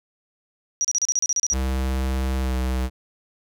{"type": "tone bursts", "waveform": "sine", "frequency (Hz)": 5780, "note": "F#8", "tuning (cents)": -41, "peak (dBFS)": -18, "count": 11, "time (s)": [0.81, 1.535], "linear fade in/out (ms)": 0, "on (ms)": 35, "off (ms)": 34}
{"type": "tone with pitch glide", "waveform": "square", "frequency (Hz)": [65.41, 64.06], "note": ["C2", "C2"], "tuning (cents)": [0, -36], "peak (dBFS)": -22, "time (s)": [1.51, 2.9], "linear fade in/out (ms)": 50, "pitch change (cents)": -36, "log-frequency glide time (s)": [2.4, 2.54]}
{"effects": []}